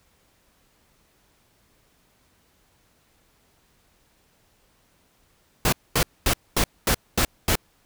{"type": "noise bursts", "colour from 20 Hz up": "pink", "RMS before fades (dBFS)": -20, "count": 7, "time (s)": [5.65, 7.555], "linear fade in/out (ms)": 2, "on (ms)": 75, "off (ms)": 230, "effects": ["pink hiss -63 dBFS RMS until 7.85 s"]}